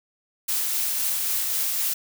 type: noise with tremolo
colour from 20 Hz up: blue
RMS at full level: -24 dBFS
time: 0.48-1.94 s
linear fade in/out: 10 ms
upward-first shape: triangle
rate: 3.8 Hz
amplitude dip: 25%
effects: none